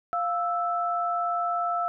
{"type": "tone pair together", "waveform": "sine", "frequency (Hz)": [698.5, 1318.6], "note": ["F5", "E6"], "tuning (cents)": [0, 0], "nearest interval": "major seventh", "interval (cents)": 1100, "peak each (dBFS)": [-27, -27], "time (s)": [0.13, 1.88], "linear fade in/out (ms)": 0, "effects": []}